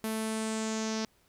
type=tone with low-pass filter sweep; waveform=sawtooth; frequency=220 Hz; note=A3; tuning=in tune; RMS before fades=-33 dBFS; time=0.04-1.05 s; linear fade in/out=0 ms; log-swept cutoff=12000 to 5400 Hz; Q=4; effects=pink hiss -67 dBFS RMS until 1.28 s